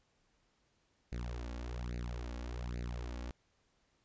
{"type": "tone with flanger", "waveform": "sawtooth", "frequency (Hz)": 60.1, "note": "B1", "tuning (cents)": -46, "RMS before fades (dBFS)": -41, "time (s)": [1.12, 3.31], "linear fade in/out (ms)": 0, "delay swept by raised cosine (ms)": [0.45, 3.65], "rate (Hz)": 1.2, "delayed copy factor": 0.85, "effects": ["pink hiss -75 dBFS RMS until 4.04 s", "resampled to 16000 Hz"]}